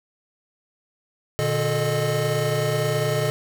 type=tone cluster; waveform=square; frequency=120 / 150 / 431.6 / 614 Hz; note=B2 / D3 / A4 / D#5; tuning=-49 / +37 / -33 / -23 cents; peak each=-27 dBFS; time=1.39-3.3 s; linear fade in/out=0 ms; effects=none